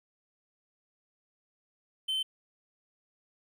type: tone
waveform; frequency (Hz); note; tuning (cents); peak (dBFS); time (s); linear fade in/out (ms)
triangle; 3080; G7; -31; -27; 2.08-2.23; 10
effects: 11-bit